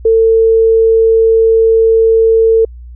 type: tone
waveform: sine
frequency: 450 Hz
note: A4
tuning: 39 cents sharp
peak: -5 dBFS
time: 0.05-2.65 s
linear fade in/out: 5 ms
effects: added 60 Hz sine -28 dBFS peak until 2.95 s